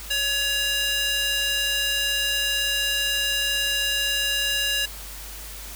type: tone with high-pass filter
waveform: square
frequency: 561 Hz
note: C#5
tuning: 21 cents sharp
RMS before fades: -24 dBFS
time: 0.1-4.86 s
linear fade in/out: 10 ms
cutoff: 2400 Hz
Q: 1.8
effects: added 50 Hz sine -39 dBFS peak until 5.75 s + white hiss -39 dBFS RMS until 5.75 s